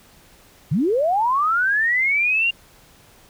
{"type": "linear sweep", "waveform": "sine", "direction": "up", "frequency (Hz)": [122.1, 2815], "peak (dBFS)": -16, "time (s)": [0.71, 2.51], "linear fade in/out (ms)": 10, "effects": ["pink hiss -51 dBFS RMS until 3.29 s"]}